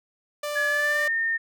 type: tone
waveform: sawtooth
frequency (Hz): 590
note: D5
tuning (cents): +8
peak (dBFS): -24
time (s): 0.43-1.08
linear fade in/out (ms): 5
type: tone with pitch glide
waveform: sine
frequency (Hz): 1700 to 1822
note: G#6 to A#6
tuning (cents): +40 to -40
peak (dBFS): -22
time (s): 0.55-1.38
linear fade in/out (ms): 20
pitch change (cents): +120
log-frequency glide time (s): 0.67-1.03
effects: none